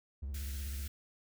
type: tone with vibrato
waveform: triangle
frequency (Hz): 69.3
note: C#2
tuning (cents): 0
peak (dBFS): -35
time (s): 0.22-0.88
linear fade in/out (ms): 10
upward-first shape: sine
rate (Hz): 16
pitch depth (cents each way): 150
type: high-pass noise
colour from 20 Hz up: white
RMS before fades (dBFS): -49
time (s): 0.34-0.88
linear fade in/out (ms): 5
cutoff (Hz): 1300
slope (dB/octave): 96
effects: none